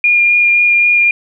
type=tone with vibrato; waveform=sine; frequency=2417 Hz; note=D7; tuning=49 cents sharp; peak=-7 dBFS; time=0.04-1.11 s; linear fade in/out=2 ms; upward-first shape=sine; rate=3.8 Hz; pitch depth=10 cents each way; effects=none